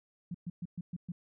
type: tone bursts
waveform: sine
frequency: 174.61 Hz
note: F3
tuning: in tune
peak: -35 dBFS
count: 6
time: 0.31-1.12 s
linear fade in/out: 5 ms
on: 35 ms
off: 120 ms
effects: none